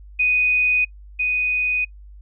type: tone pair in turn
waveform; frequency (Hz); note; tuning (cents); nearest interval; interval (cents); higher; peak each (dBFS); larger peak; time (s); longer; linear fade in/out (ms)
sine; 2489 / 2489; D#7 / D#7; 0 / 0; unison; 0; neither; -15 / -18; first; 0.19-0.85 / 1.19-1.85; neither; 10
effects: noise-tail reverb RT60 0.1 s tail -25 dB re dry + added 50 Hz sine -39 dBFS peak until 2.21 s